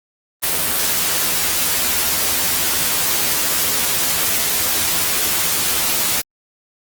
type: noise with comb filter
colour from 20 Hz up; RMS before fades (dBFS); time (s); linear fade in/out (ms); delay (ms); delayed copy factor
white; -18; 0.42-6.22; 20; 12; +0.85
effects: Opus 32 kbps